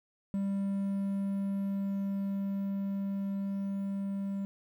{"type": "tone with level ramp", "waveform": "triangle", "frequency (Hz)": 197.1, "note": "G3", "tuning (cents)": 10, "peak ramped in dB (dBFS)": [-27, -30], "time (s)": [0.34, 4.45], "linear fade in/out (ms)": 0, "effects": ["11-bit"]}